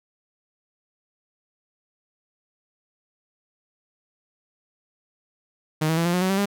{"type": "tone with pitch steps", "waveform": "sawtooth", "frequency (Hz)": [155.56, 161.42, 167.5, 173.81, 180.35, 187.14, 194.19, 201.5], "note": ["D#3", "E3", "E3", "F3", "F#3", "F#3", "G3", "G3"], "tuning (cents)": [0, -36, 28, -8, -44, 20, -16, 48], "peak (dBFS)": -16, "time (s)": [5.81, 6.458], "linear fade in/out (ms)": 10, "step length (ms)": 81, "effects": []}